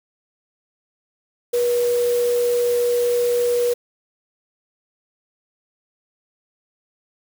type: tone in noise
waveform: sine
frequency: 482.8 Hz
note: B4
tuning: 39 cents flat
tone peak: -16 dBFS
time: 1.53-3.74 s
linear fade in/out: 10 ms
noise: white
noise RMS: -33 dBFS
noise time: 1.53-3.74 s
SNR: +14 dB
effects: none